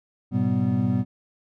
triangle tone cluster, 104.4 / 123 / 192.4 / 247.9 Hz, G#2 / B2 / G3 / B3, +10 / -7 / -32 / +7 cents, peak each -26 / -23 / -23 / -23 dBFS, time 0.31-1.05 s, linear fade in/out 50 ms, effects none

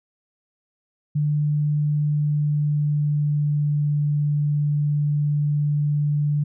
sine tone with pitch glide, 148.6 to 147.15 Hz, D3 to D3, +21 to +4 cents, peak -18 dBFS, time 1.15-6.44 s, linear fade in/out 10 ms, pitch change -17 cents, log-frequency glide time 2.01-3.9 s, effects none

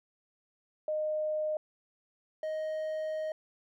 sine / triangle tone pair in turn, 615 / 624.7 Hz, D#5 / D#5, -20 / +7 cents, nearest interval unison, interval 27 cents, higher second, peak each -29 / -30 dBFS, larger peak first, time 0.88-1.57 / 2.43-3.32 s, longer second, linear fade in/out 2 ms, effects none

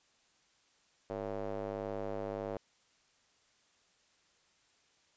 square tone with band-pass filter, 50.8 Hz, G#1, 38 cents flat, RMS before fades -39 dBFS, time 1.1-2.57 s, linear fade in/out 0 ms, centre 550 Hz, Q 2.3, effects white hiss -70 dBFS RMS until 5.16 s + resampled to 16000 Hz

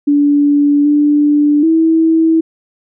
sine tone with pitch steps, 288.9 / 294 / 324 Hz, D4 / D4 / E4, -28 / +2 / -30 cents, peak -7 dBFS, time 0.07-2.41 s, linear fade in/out 10 ms, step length 780 ms, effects none

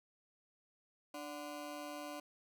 25% pulse ring-modulated tone, 440 Hz, A4, in tune, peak -37 dBFS, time 1.14-2.2 s, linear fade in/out 5 ms, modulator 144 Hz, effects none

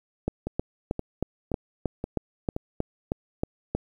two click trains, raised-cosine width 2 ms, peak -12 / -16 dBFS, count 12 / 5, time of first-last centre 0.28-3.75 / 0.47-2.564 s, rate 3.17 / 1.91 Hz, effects 9-bit

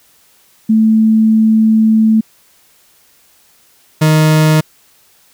sine / 40% pulse tone pair in turn, 220 / 155.56 Hz, A3 / D#3, 0 / 0 cents, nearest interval tritone, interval 600 cents, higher first, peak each -6 dBFS, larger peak neither, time 0.69-2.21 / 4.01-4.61 s, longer first, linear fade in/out 10 ms, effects white hiss -50 dBFS RMS until 5.33 s

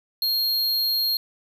square tone, 4240 Hz, C8, 22 cents sharp, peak -21 dBFS, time 0.22-1.17 s, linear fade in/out 2 ms, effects 10-bit

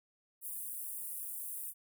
pink high-pass noise, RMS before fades -42 dBFS, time 0.41-1.74 s, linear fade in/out 50 ms, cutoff 9200 Hz, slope 48 dB/octave, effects none

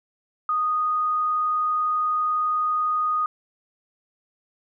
sine tone, 1239 Hz, D#6, 8 cents flat, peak -20 dBFS, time 0.49-3.26 s, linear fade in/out 2 ms, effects none

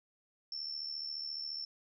sine tone with amplitude modulation, 5380 Hz, E8, 34 cents sharp, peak -35 dBFS, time 0.52-1.65 s, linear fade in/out 2 ms, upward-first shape sine, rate 74.4 Hz, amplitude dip 65%, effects none

